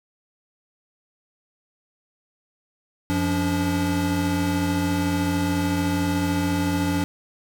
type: tone cluster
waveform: square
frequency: 91.2 / 175.5 / 287.3 Hz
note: F#2 / F3 / D4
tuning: -24 / +9 / -38 cents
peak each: -28 / -27 / -24 dBFS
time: 3.1-7.04 s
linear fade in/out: 0 ms
effects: none